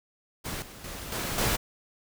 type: noise with level steps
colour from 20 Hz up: pink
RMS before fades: -35 / -46 / -39 / -32 / -26 dBFS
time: 0.44-1.57 s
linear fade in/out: 20 ms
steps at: 0.62 / 0.84 / 1.12 / 1.38 s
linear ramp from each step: 2 ms
effects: none